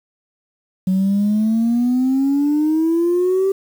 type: exponential sweep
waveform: sine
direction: up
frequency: 185 to 392 Hz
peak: -12 dBFS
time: 0.87-3.52 s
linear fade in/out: 5 ms
effects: tanh soft clip ceiling -11 dBFS + 7-bit